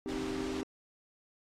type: chord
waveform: triangle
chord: C minor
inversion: none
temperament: equal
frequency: 261.6 / 311.1 / 392 Hz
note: C4 / Eb4 / G4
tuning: 0 / 0 / 0 cents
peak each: -37 dBFS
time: 0.06-0.63 s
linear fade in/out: 0 ms
type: noise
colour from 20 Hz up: pink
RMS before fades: -43 dBFS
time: 0.08-0.62 s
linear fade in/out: 10 ms
effects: low-pass 6000 Hz 12 dB/octave + AAC 48 kbps